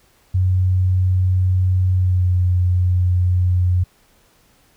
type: tone with pitch glide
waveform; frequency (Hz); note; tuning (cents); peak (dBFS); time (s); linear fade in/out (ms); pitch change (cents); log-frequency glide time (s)
sine; 92.3 to 90.19; F#2 to F#2; -4 to -44; -13; 0.34-3.84; 10; -40; 1.94-2.33
effects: pink hiss -56 dBFS RMS until 4.76 s